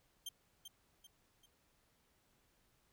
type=tone with echo; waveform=sawtooth; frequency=3164 Hz; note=G7; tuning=15 cents sharp; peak=-39 dBFS; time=0.26-0.29 s; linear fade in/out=5 ms; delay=390 ms; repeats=3; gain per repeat=-7 dB; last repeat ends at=1.46 s; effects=pink hiss -75 dBFS RMS until 2.92 s